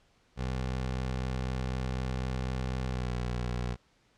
20% pulse tone with pitch glide, 64 to 60.93 Hz, C2 to B1, -38 to -23 cents, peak -26 dBFS, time 0.36-3.77 s, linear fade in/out 50 ms, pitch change -85 cents, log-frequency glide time 2.88-3.13 s, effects pink hiss -67 dBFS RMS until 4.17 s + low-pass 6000 Hz 12 dB/octave

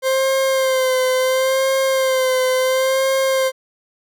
40% pulse tone with vibrato, 523.3 Hz, C5, in tune, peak -14 dBFS, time 0.02-3.52 s, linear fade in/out 50 ms, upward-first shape sine, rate 0.72 Hz, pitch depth 34 cents each way, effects none

